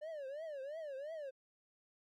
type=tone with vibrato; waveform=triangle; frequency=587.3 Hz; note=D5; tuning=in tune; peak=-40 dBFS; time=0.01-1.31 s; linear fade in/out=20 ms; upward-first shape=triangle; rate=2.9 Hz; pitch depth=220 cents each way; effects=MP3 64 kbps